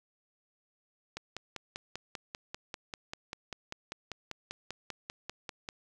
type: click train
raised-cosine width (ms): 0.2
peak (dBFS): -21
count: 24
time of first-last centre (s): 1.17-5.689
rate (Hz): 5.09
effects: none